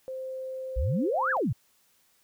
sine tone, 522 Hz, C5, 4 cents flat, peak -33 dBFS, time 0.08-1.37 s, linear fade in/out 0 ms
sine exponential two-way sweep, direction up then down, 50.7 to 1752 to 96.3 Hz, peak -24 dBFS, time 0.76-1.53 s, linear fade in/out 10 ms, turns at 1.31 s
effects white hiss -66 dBFS RMS until 2.23 s

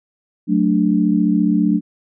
sine chord, D major, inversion first, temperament equal, 185 / 220 / 293.7 Hz, F#3 / A3 / D4, 0 / 0 / 0 cents, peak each -17 dBFS, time 0.47-1.81 s, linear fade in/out 50 ms, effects none

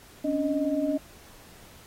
sine tone cluster, 270.2 / 288.5 / 621 Hz, C#4 / D4 / D#5, -44 / -31 / -3 cents, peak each -31 / -26 / -29 dBFS, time 0.24-0.98 s, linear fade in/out 10 ms, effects pink hiss -52 dBFS RMS until 1.86 s + AAC 48 kbps

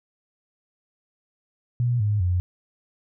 sine tone with pitch steps, 121.3 / 104.38 / 89.83 Hz, B2 / G#2 / F2, -31 / +9 / +49 cents, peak -19 dBFS, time 1.8-2.4 s, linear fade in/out 0 ms, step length 200 ms, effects none

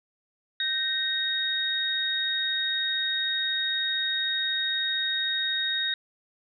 sine tone cluster, 1550 / 1863 / 3736 Hz, G6 / A#6 / A#7, -20 / -2 / +3 cents, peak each -34 / -32 / -26 dBFS, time 0.6-5.94 s, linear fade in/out 2 ms, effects none

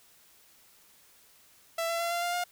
sawtooth tone with pitch steps, 665 / 673.5 / 682.1 / 690.8 / 699.7 / 708.6 Hz, E5 / E5 / F5 / F5 / F5 / F5, +15 / +37 / -41 / -19 / +3 / +25 cents, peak -25 dBFS, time 1.78-2.44 s, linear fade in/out 5 ms, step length 110 ms, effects white hiss -60 dBFS RMS until 2.51 s

